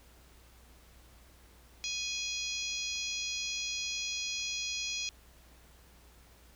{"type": "harmonic tone", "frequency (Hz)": 830.6, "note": "G#5", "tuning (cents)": 0, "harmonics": [3, 4, 5, 6, 7, 8], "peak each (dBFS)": [-39, -40, -41, -42, -42, -43], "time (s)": [1.84, 5.09], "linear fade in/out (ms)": 0, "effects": ["added 60 Hz sine -58 dBFS peak until 6.55 s", "pink hiss -61 dBFS RMS until 6.55 s"]}